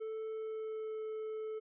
triangle tone with pitch glide, 440 to 435.7 Hz, A4 to A4, 0 to -17 cents, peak -36 dBFS, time 0-1.6 s, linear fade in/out 20 ms, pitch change -17 cents, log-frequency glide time 0.3-1.02 s, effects resampled to 8000 Hz

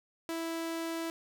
sawtooth tone, 329.6 Hz, E4, in tune, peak -30 dBFS, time 0.29-1.1 s, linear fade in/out 0 ms, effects none

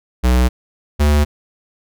square tone pair in turn, 62.2 / 73.97 Hz, B1 / D2, +13 / +13 cents, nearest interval minor third, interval 300 cents, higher second, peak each -11 dBFS, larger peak neither, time 0.23-0.49 / 0.99-1.25 s, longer neither, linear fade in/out 20 ms, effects none

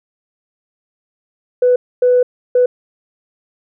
sine tone bursts at uneven times, 496.3 Hz, B4, 8 cents sharp, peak -7 dBFS, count 3, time 1.62-1.76 / 2.02-2.23 / 2.55-2.66 s, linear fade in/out 5 ms, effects tanh soft clip ceiling -4 dBFS

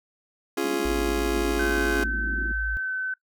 40% pulse chord, Db major, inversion none, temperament just, 277.2 / 346.5 / 415.8 Hz, Db4 / F4 / Ab4, 0 / -14 / +2 cents, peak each -29 / -26 / -28 dBFS, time 0.57-2.04 s, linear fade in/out 5 ms
pink band-pass noise, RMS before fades -37 dBFS, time 0.64-2.52 s, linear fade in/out 2 ms, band 200 to 370 Hz, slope 96 dB/octave
sine tone, 55 Hz, A1, in tune, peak -28 dBFS, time 0.85-2.77 s, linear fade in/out 0 ms
sine tone with pitch glide, 1535 to 1523.5 Hz, G6 to G6, -37 to -50 cents, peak -26 dBFS, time 1.59-3.14 s, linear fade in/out 5 ms, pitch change -13 cents, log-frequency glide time 2.82-2.9 s
effects noise-tail reverb RT60 0.1 s tail -20 dB re dry

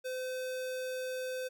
square tone, 512 Hz, C5, 38 cents flat, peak -36 dBFS, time 0.04-1.49 s, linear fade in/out 20 ms, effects none

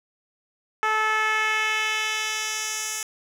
10% pulse tone with band-pass filter sweep, 434 Hz, A4, 24 cents flat, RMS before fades -25 dBFS, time 0.83-3.03 s, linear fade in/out 0 ms, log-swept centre 1200 to 7900 Hz, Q 1.2, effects 9-bit

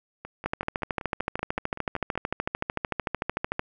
two click trains, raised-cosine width 0.5 ms, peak -11 / -22 dBFS, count 43 / 11, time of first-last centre 0.46-3.594 / 0.25-2.155 s, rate 13.4 / 5.25 Hz, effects none

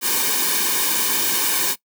white noise with comb filter, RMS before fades -20 dBFS, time 0.01-1.76 s, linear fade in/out 50 ms, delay 1.5 ms, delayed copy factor -0.85, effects noise-tail reverb RT60 0.1 s tail -20 dB re dry + high-pass 200 Hz 12 dB/octave

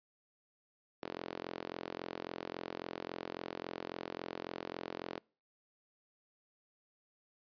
sawtooth tone with high-pass filter, 43.65 Hz, F1, in tune, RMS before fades -44 dBFS, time 1.02-5.2 s, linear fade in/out 10 ms, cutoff 370 Hz, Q 1.4, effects noise-tail reverb RT60 0.4 s tail -26 dB re dry + resampled to 11025 Hz

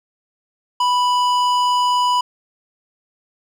sine tone with hard clipping, 988 Hz, B5, in tune, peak -16 dBFS, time 0.8-2.21 s, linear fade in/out 5 ms, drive 12 dB, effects none

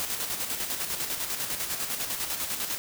white noise with tremolo, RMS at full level -30 dBFS, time 0-2.78 s, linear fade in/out 0 ms, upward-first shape square, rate 10 Hz, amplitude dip 45%, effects none

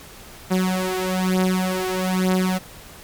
sawtooth beating tone pair, 185 / 186.1 Hz, F#3 / F#3, 0 / +10 cents, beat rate 1.1 Hz, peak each -18 dBFS, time 0.5-2.59 s, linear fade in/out 20 ms, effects pink hiss -42 dBFS RMS until 3.03 s + MP3 96 kbps

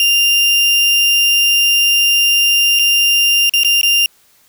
35% pulse tone with dropouts, 2794 Hz, F7, in tune, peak -8 dBFS, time 0-4.06 s, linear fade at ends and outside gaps 1 ms, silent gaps 2.79-2.794 / 3.495-3.537 / 3.634-3.647 / 3.813-3.831 s, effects white hiss -52 dBFS RMS until 4.48 s

